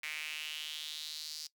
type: tone with high-pass filter sweep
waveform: sawtooth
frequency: 153.5 Hz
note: D#3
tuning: 23 cents flat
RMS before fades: -42 dBFS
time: 0.03-1.47 s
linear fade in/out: 5 ms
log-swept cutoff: 2200 to 4900 Hz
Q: 4.3
effects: noise-tail reverb RT60 0.1 s tail -18 dB re dry